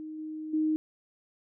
sine tone with level steps, 311.1 Hz, D#4, in tune, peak -37 / -35 / -24 dBFS, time 0-0.76 s, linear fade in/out 0 ms, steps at 0.18 / 0.53 s, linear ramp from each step 10 ms, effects none

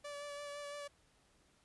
sawtooth tone with vibrato, 578 Hz, D5, 28 cents flat, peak -40 dBFS, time 0.04-0.88 s, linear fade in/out 10 ms, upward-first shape sine, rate 5.9 Hz, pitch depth 17 cents each way, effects pink hiss -71 dBFS RMS until 1.64 s + resampled to 24000 Hz

